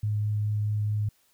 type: tone with vibrato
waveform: sine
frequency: 105.3 Hz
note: G#2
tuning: 24 cents sharp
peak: -24 dBFS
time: 0.03-1.09 s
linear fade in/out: 5 ms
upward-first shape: triangle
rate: 4.7 Hz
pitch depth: 9 cents each way
effects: white hiss -66 dBFS RMS until 1.33 s